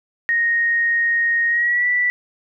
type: tone with pitch glide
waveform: sine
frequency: 1864.7 to 1965.3 Hz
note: A#6 to B6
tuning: 0 to -9 cents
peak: -15 dBFS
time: 0.29-2.1 s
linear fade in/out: 0 ms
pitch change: +91 cents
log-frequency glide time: 1.48-1.87 s
effects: none